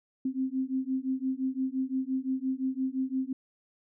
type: beating tone pair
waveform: sine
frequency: 259.5 / 265.3 Hz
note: C4 / C4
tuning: -14 / +24 cents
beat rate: 5.8 Hz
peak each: -31 dBFS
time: 0.25-3.33 s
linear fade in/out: 5 ms
effects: none